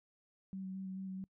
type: tone with vibrato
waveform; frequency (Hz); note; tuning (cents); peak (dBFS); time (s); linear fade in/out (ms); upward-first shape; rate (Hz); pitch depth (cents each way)
sine; 190; F#3; +46; -40; 0.53-1.24; 0; square; 4.6; 13
effects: noise-tail reverb RT60 0.1 s tail -26 dB re dry